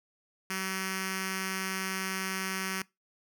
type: tone with notch filter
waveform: 5% pulse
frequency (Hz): 190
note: F#3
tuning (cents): +46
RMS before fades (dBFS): -34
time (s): 0.5-2.82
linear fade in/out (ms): 2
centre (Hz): 640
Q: 0.56
effects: noise-tail reverb RT60 0.2 s tail -22 dB re dry